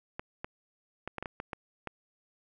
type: clicks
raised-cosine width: 0.5 ms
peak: -21 dBFS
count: 9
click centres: 0.195 / 0.445 / 1.076 / 1.183 / 1.226 / 1.258 / 1.401 / 1.532 / 1.873 s
effects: none